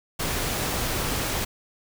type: noise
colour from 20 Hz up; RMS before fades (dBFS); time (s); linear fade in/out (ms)
pink; -27; 0.19-1.45; 10
effects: none